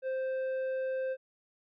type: tone with tanh clipping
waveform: sine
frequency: 523.3 Hz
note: C5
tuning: in tune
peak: -32 dBFS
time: 0.02-1.17 s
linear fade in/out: 50 ms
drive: 7 dB
effects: none